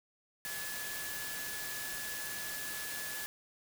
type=tone in noise; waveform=sine; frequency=1711 Hz; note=A6; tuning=49 cents flat; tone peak=-43 dBFS; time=0.45-3.26 s; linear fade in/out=0 ms; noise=white; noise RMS=-41 dBFS; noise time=0.45-3.26 s; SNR=-5 dB; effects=none